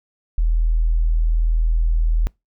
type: tone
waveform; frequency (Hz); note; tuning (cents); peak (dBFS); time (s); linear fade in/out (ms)
sine; 40.57; E1; -27; -14; 0.38-2.27; 0
effects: noise-tail reverb RT60 0.2 s tail -25 dB re dry